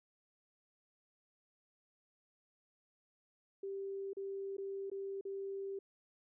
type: tone with dropouts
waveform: sine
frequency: 392 Hz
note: G4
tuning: in tune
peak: -39 dBFS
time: 3.63-5.79 s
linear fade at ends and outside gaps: 5 ms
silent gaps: 4.133-4.168 / 4.569-4.581 / 4.9-4.915 / 5.211-5.251 s
effects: none